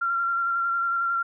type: tone with vibrato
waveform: sine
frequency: 1374 Hz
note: F6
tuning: 29 cents flat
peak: -22 dBFS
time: 0.01-1.23 s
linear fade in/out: 10 ms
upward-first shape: square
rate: 11 Hz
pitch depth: 15 cents each way
effects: none